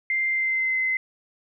sine tone with pitch glide, 2093 to 2055 Hz, C7 to C7, 0 to -32 cents, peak -21 dBFS, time 0.1-0.97 s, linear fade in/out 2 ms, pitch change -32 cents, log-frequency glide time 0.29-0.77 s, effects none

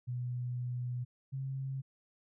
sine tone pair in turn, 123.47 / 134.19 Hz, B2 / C3, 0 / +44 cents, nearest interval minor second, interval 144 cents, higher second, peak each -34 / -35 dBFS, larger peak first, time 0.07-1.05 / 1.32-1.82 s, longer first, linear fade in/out 20 ms, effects none

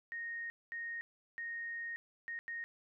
sine tone bursts at uneven times, 1859 Hz, A#6, 5 cents flat, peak -39 dBFS, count 5, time 0.12-0.5 / 0.72-1.01 / 1.38-1.96 / 2.28-2.39 / 2.48-2.64 s, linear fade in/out 0 ms, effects none

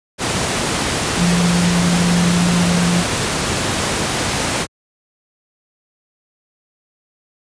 sine tone in noise, 174.61 Hz, F3, in tune, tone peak -13 dBFS, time 1.16-3.04 s, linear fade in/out 50 ms, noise pink, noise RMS -18 dBFS, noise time 0.18-4.67 s, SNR +2 dB, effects high-pass 80 Hz 12 dB/octave + resampled to 22050 Hz

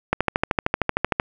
click train, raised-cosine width 0.5 ms, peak -3 dBFS, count 15, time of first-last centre 0.13-1.199 s, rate 13.1 Hz, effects none

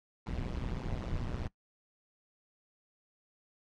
brown noise with amplitude modulation, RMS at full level -32 dBFS, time 0.26-1.48 s, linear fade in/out 10 ms, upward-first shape sine, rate 122 Hz, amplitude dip 100%, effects noise-tail reverb RT60 0.1 s tail -20 dB re dry + low-pass 5000 Hz 12 dB/octave

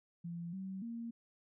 sine tone with pitch steps, 170.6 / 190.7 / 232.2 Hz, F3 / G3 / A#3, -40 / -47 / -7 cents, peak -40 dBFS, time 0.24-1.11 s, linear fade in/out 10 ms, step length 290 ms, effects none

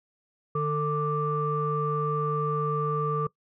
sine tone cluster, 150.2 / 447.4 / 1175 Hz, D3 / A4 / D6, +39 / +29 / +1 cents, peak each -28 dBFS, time 0.55-3.27 s, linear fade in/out 5 ms, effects noise-tail reverb RT60 0.1 s tail -21 dB re dry + tanh soft clip ceiling -16 dBFS

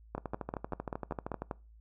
two click trains, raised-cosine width 1 ms, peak -21 / -22 dBFS, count 8 / 17, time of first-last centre 0.15-1.512 / 0.18-1.42 s, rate 5.14 / 12.9 Hz, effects noise-tail reverb RT60 0.3 s tail -22 dB re dry + added 55 Hz sine -54 dBFS peak until 1.8 s

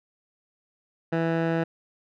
15% pulse tone with low-pass filter, 164.81 Hz, E3, in tune, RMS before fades -25 dBFS, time 1.12-1.64 s, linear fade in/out 10 ms, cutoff 1800 Hz, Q 0.9, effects none

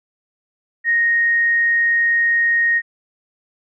sine tone, 1864.7 Hz, A#6, in tune, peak -13 dBFS, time 0.84-2.82 s, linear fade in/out 50 ms, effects none

